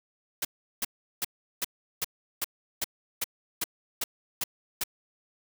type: noise bursts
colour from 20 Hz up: white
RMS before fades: -29 dBFS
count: 12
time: 0.42-4.838 s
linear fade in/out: 5 ms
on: 29 ms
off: 370 ms
effects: none